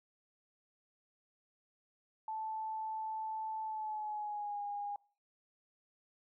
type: tone with pitch glide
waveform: sine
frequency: 876 to 817.3 Hz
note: A5 to G#5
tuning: -8 to -28 cents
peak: -37 dBFS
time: 2.28-4.96 s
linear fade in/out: 2 ms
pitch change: -120 cents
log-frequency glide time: 3.63-4.62 s
effects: noise-tail reverb RT60 0.4 s tail -24 dB re dry